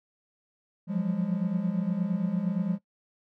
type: tone cluster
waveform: triangle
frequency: 173.1 / 181.8 / 203.6 Hz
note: F3 / F#3 / G#3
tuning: -15 / -30 / -34 cents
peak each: -28 dBFS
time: 0.87-2.79 s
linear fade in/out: 50 ms
effects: noise-tail reverb RT60 0.1 s tail -17 dB re dry